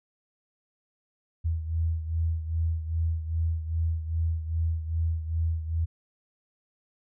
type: beating tone pair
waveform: sine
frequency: 81.2 / 83.7 Hz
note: E2 / E2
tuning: -26 / +27 cents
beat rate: 2.5 Hz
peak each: -26 / -32 dBFS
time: 1.44-5.86 s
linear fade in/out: 20 ms
effects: none